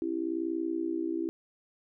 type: tone with amplitude modulation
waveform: sine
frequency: 329.6 Hz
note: E4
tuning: in tune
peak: -25 dBFS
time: 0.02-1.29 s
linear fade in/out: 0 ms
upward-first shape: sine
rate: 60.8 Hz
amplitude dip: 90%
effects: none